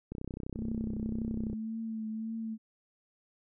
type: click train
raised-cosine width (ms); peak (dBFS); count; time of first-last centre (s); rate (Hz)
3; -25; 46; 0.12-1.531; 31.9
type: tone with vibrato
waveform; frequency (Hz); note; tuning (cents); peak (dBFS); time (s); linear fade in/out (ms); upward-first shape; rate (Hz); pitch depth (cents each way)
sine; 221.8; A3; +14; -34; 0.55-2.58; 50; triangle; 1.8; 35
effects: none